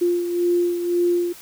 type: beating tone pair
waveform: sine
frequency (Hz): 349.2 / 351.1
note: F4 / F4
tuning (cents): 0 / +9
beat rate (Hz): 1.9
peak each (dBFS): -18 / -26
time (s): 0.01-1.33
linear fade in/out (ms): 10
effects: white hiss -43 dBFS RMS until 1.41 s